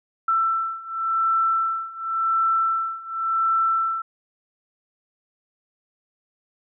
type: beating tone pair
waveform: sine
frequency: 1334 / 1334.91 Hz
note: E6 / E6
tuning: +20 / +21 cents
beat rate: 0.91 Hz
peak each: -24 / -22 dBFS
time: 0.28-4.02 s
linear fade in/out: 5 ms
effects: none